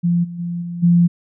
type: tone with level steps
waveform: sine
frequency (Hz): 172.8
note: F3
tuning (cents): -18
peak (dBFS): -13 / -27 / -21 / -24 / -9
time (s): 0.03-1.08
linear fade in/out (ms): 20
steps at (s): 0.23 / 0.38 / 0.61 / 0.82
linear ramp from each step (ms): 20
effects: none